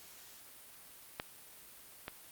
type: clicks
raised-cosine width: 0.3 ms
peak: -20 / -23 dBFS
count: 2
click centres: 1.199 / 2.081 s
effects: white hiss -55 dBFS RMS until 2.31 s + Opus 48 kbps